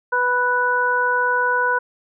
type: harmonic tone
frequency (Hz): 493.9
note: B4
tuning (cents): 0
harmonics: 1 / 2 / 3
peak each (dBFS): -24 / -20 / -19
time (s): 0.12-1.79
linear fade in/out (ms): 10
effects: none